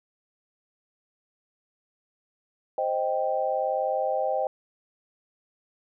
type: chord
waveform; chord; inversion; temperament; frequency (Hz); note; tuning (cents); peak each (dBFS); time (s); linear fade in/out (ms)
sine; C minor; none; equal; 523.3 / 622.3 / 784; C5 / Eb5 / G5; 0 / 0 / 0; -28; 2.78-4.47; 2
effects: none